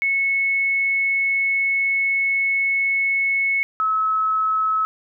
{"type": "tone pair in turn", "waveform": "sine", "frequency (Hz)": [2199, 1292.1], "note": ["C#7", "E6"], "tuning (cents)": [-14, -35], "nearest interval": "major sixth", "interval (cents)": 921, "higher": "first", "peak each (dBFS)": -17, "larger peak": "neither", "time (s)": [[0.02, 3.63], [3.8, 4.85]], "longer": "first", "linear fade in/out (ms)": 0, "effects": []}